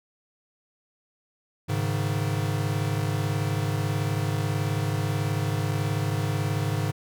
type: chord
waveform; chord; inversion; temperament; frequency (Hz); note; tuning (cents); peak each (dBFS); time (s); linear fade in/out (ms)
square; Ab suspended fourth; none; equal with one note detuned; 103.83 / 137.16 / 155.56; Ab2 / Db3 / Eb3; 0 / -18 / 0; -28 / -30 / -31; 1.68-6.92; 20
effects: none